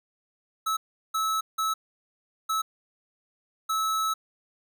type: tone bursts at uneven times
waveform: square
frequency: 1300 Hz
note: E6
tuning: 24 cents flat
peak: -25 dBFS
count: 5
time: 0.66-0.77 / 1.14-1.41 / 1.58-1.74 / 2.49-2.62 / 3.69-4.14 s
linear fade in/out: 10 ms
effects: none